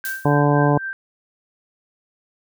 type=tone with tremolo; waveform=sine; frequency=1568 Hz; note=G6; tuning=in tune; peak=-24 dBFS; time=0.04-0.93 s; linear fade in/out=0 ms; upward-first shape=sine; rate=3.9 Hz; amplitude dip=80%
type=noise with exponential decay; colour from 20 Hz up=blue; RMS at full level=-27 dBFS; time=0.05-0.42 s; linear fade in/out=0 ms; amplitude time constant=80 ms
type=harmonic tone; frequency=145.3 Hz; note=D3; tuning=18 cents flat; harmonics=1 / 2 / 3 / 4 / 5 / 6 / 7; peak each=-17 / -20 / -22 / -23 / -24 / -25 / -25 dBFS; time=0.25-0.78 s; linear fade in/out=5 ms
effects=none